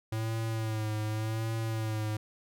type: tone with vibrato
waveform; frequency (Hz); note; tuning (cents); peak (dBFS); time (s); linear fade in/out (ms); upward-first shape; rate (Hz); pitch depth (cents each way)
square; 110; A2; 0; -31; 0.12-2.17; 5; sine; 0.87; 43
effects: none